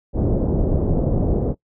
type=low-pass noise; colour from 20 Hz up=pink; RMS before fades=-19 dBFS; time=0.13-1.55 s; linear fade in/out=50 ms; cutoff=550 Hz; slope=24 dB/octave; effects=noise-tail reverb RT60 0.1 s tail -20 dB re dry